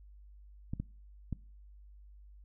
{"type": "clicks", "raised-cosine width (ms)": 5, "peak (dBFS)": -23, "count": 3, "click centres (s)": [0.735, 0.8, 1.327], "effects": ["noise-tail reverb RT60 0.4 s tail -22 dB re dry", "added 50 Hz sine -52 dBFS peak until 2.44 s"]}